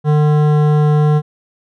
sine tone with hard clipping, 150.1 Hz, D3, 38 cents sharp, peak -11 dBFS, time 0.04-1.22 s, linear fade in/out 50 ms, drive 14 dB, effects none

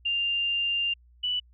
sine tone pair in turn, 2794 / 2965 Hz, F7 / F#7, 0 / +3 cents, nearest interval minor second, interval 103 cents, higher second, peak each -24 / -25 dBFS, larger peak first, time 0.05-0.94 / 1.23-1.4 s, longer first, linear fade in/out 10 ms, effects added 60 Hz sine -54 dBFS peak until 1.53 s

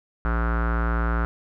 square tone with low-pass filter, 57.7 Hz, A#1, 17 cents flat, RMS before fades -23 dBFS, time 0.25-1.25 s, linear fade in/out 0 ms, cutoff 1400 Hz, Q 6.1, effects none

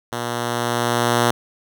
5% pulse tone with level ramp, 120 Hz, B2, 49 cents flat, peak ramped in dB -13 to -3 dBFS, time 0.12-1.31 s, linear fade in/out 5 ms, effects none

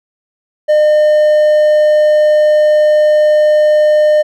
triangle tone, 606 Hz, D#5, 46 cents flat, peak -4 dBFS, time 0.68-4.23 s, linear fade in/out 20 ms, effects none

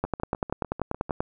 two click trains, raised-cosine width 1 ms, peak -11 / -21 dBFS, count 13 / 8, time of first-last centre 0.04-1.205 / 0.05-1.095 s, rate 10.3 / 6.7 Hz, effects none

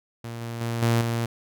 sawtooth tone with level steps, 116.54 Hz, A#2, in tune, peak -29 / -27 / -22 / -15 / -20 dBFS, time 0.24-1.26 s, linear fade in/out 5 ms, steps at 0.41 / 0.61 / 0.82 / 1.01 s, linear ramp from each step 2 ms, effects none

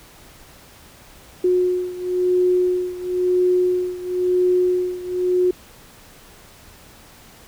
sine beating tone pair, 362.2 / 363.18 Hz, F#4 / F#4, -37 / -32 cents, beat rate 0.98 Hz, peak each -18 / -21 dBFS, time 1.44-5.51 s, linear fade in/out 5 ms, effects pink hiss -46 dBFS RMS until 7.47 s

